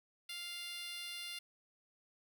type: tone with high-pass filter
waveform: 10% pulse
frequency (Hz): 699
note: F5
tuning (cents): +1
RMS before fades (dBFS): -45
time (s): 0.29-1.39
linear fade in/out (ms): 5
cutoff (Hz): 2800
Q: 1.2
effects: none